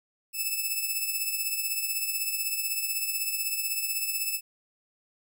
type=tone with tremolo; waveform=5% pulse; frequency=2621 Hz; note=E7; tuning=11 cents flat; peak=-16 dBFS; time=0.33-4.41 s; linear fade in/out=50 ms; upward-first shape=triangle; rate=16 Hz; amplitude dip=60%; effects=none